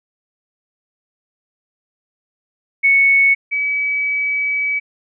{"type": "tone pair in turn", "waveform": "sine", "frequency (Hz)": [2214, 2283], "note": ["C#7", "D7"], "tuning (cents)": [-3, -50], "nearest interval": "minor second", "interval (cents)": 53, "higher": "second", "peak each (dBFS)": [-9, -16], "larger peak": "first", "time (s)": [[2.83, 3.35], [3.51, 4.8]], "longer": "second", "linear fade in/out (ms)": 20, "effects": []}